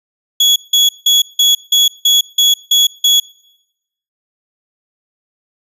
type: tone bursts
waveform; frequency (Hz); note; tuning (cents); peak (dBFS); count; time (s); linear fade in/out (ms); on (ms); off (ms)
35% pulse; 3363; G#7; +21; -5; 9; 0.4-3.2; 5; 160; 170
effects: noise-tail reverb RT60 0.9 s tail -23 dB re dry + resampled to 32000 Hz